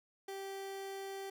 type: tone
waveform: 30% pulse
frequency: 390.1 Hz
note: G4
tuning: 8 cents flat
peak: -39 dBFS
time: 0.28-1.3 s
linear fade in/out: 5 ms
effects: none